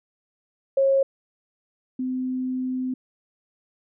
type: tone pair in turn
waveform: sine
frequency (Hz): 543 / 256.3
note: C#5 / C4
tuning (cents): -36 / -36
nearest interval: octave + minor second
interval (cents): 1300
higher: first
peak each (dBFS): -16 / -24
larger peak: first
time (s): 0.77-1.03 / 1.99-2.94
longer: second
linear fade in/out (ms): 5
effects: none